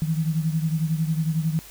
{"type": "beating tone pair", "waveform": "sine", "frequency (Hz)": [157.5, 168.5], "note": ["D#3", "E3"], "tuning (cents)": [21, 38], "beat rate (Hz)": 11, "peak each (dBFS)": [-22, -27], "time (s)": [0.02, 1.59], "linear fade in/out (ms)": 0, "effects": ["added 50 Hz sine -51 dBFS peak until 1.7 s", "white hiss -45 dBFS RMS until 1.7 s"]}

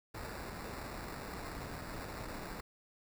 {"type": "noise with sample-and-hold", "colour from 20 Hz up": "pink", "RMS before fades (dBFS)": -44, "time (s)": [0.14, 2.61], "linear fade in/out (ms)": 10, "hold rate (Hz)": 3150, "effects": []}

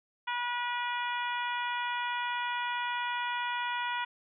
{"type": "harmonic tone", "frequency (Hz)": 484.6, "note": "B4", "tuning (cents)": -33, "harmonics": [2, 3, 4, 5, 6, 7], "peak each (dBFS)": [-33, -37, -39, -41, -43, -44], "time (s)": [0.27, 4.05], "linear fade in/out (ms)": 10, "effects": []}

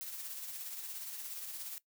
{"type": "noise with tremolo", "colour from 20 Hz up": "blue", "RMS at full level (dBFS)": -42, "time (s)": [0.01, 1.78], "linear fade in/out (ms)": 0, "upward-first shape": "sine", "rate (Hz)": 17, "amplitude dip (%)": 40, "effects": ["noise-tail reverb RT60 0.1 s tail -18 dB re dry"]}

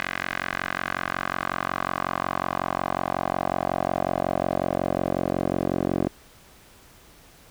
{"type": "tone with band-pass filter sweep", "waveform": "10% pulse", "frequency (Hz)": 45.48, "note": "F#1", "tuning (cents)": -29, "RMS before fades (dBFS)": -27, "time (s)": [0, 6.09], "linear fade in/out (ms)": 0, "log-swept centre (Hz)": [1900, 410], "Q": 2.1, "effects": ["pink hiss -52 dBFS RMS until 7.5 s"]}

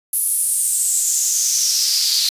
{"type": "noise with high-pass filter sweep", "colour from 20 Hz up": "pink", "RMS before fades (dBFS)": -18, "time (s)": [0.13, 2.29], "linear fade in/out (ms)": 2, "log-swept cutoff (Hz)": [11000, 4300], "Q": 5.2, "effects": ["resampled to 32000 Hz"]}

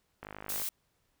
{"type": "click train", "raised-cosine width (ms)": 0.5, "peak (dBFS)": -27, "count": 21, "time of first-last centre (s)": [0.23, 0.619], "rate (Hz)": 51.4}
{"type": "noise", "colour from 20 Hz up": "blue", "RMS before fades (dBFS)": -35, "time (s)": [0.49, 0.69], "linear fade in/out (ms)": 2}
{"effects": ["pink hiss -75 dBFS RMS until 1.2 s"]}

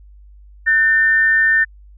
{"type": "tone pair together", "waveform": "sine", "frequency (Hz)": [1504.7, 1800], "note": ["F#6", "A6"], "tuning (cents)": [29, 39], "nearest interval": "minor third", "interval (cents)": 310, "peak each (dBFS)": [-21, -11], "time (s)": [0.66, 1.65], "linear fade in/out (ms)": 20, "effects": ["added 50 Hz sine -40 dBFS peak until 1.97 s"]}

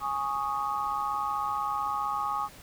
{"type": "chord", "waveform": "sine", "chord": "Ab suspended fourth", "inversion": "none", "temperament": "equal", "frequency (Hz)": [830.6, 1108.7, 1244.5], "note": ["Ab5", "Db6", "Eb6"], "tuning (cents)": [0, 0, 0], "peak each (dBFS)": -32, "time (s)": [0, 2.49], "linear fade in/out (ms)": 50, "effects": ["pink hiss -50 dBFS RMS until 2.62 s"]}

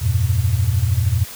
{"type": "tone cluster", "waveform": "sine", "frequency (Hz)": [85.4, 98.6, 119.2], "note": ["F2", "G2", "A#2"], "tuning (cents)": [-38, 11, 39], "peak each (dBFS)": -19, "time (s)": [0.01, 1.25], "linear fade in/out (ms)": 20, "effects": ["white hiss -35 dBFS RMS until 1.35 s"]}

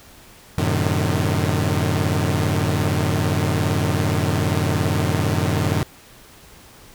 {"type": "chord", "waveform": "sawtooth", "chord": "F# diminished seventh", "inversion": "none", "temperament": "equal with one note detuned", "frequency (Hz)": [92.5, 110, 130.81, 151.83], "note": ["F#2", "A2", "C3", "Eb3"], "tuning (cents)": [0, 0, 0, -42], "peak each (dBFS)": [-18, -20, -23, -19], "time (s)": [0.58, 5.83], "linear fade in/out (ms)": 0, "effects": ["pink hiss -46 dBFS RMS until 6.94 s"]}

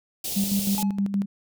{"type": "band-stop noise", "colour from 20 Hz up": "white", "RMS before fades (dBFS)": -30, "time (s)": [0.24, 0.83], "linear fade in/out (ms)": 5, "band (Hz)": [680, 2900], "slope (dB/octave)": 24}
{"type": "tone with tremolo", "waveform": "sine", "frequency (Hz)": 198.7, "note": "G3", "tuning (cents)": 24, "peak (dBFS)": -20, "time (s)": [0.36, 1.26], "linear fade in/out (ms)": 10, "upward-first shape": "square", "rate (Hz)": 6.4, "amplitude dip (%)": 60}
{"type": "tone with exponential decay", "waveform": "triangle", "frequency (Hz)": 850, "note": "G#5", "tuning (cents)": 40, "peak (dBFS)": -24, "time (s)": [0.78, 1.05], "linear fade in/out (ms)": 0, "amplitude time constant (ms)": 57}
{"effects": []}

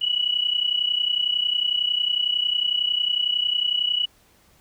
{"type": "tone pair together", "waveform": "sine", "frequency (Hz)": [2929, 2960], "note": ["F#7", "F#7"], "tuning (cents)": [-18, 0], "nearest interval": "unison", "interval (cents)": 18, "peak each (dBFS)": [-22, -24], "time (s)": [0.01, 4.06], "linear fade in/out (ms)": 10, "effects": ["pink hiss -58 dBFS RMS until 4.6 s"]}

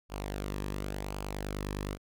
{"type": "tone with flanger", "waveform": "sawtooth", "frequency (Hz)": 49.75, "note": "G1", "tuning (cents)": 26, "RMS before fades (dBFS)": -37, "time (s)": [0.09, 1.98], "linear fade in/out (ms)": 50, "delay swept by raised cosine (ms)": [0.52, 1.41], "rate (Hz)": 0.91, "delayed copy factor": -0.5, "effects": []}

